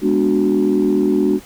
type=chord; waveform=sine; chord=G# half-diminished seventh; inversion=none; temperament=equal; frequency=207.7 / 246.9 / 293.7 / 370 Hz; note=G#3 / B3 / D4 / F#4; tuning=0 / 0 / 0 / 0 cents; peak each=-18 / -21 / -16 / -16 dBFS; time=0.01-1.4 s; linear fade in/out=50 ms; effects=tanh soft clip ceiling -6 dBFS + pink hiss -42 dBFS RMS until 1.45 s